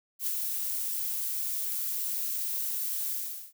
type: noise with ADSR envelope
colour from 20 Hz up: violet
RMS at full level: -29 dBFS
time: 0.19-3.53 s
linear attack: 80 ms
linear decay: 24 ms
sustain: -3 dB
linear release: 410 ms
effects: none